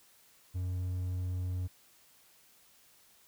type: tone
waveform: triangle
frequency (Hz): 90.8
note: F#2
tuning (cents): -32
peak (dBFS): -30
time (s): 0.54-1.68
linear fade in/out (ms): 20
effects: white hiss -63 dBFS RMS until 3.27 s